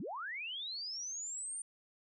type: linear sweep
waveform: sine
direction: up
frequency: 141.7 to 9100 Hz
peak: -39 dBFS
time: 0-1.62 s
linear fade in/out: 2 ms
effects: none